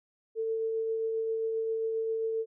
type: tone with tremolo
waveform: sine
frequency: 447.4 Hz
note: A4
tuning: 29 cents sharp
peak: -27 dBFS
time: 0.35-2.46 s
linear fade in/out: 50 ms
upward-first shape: triangle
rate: 7.5 Hz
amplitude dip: 25%
effects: none